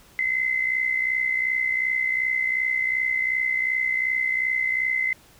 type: tone with amplitude modulation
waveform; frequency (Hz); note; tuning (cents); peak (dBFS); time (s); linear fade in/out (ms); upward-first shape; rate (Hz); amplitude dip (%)
sine; 2054; C7; -33; -18; 0.19-5.13; 0; sine; 62.7; 65
effects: pink hiss -53 dBFS RMS until 5.39 s